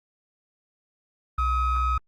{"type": "ring-modulated tone", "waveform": "triangle", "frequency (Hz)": 606, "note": "D#5", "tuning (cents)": -46, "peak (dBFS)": -16, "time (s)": [1.38, 1.98], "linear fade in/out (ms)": 5, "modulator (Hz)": 669, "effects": ["Opus 32 kbps"]}